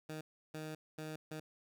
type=tone bursts at uneven times; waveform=15% pulse; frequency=155.56 Hz; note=D#3; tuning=in tune; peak=-36 dBFS; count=4; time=0.09-0.21 / 0.54-0.75 / 0.98-1.16 / 1.31-1.4 s; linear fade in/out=5 ms; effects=none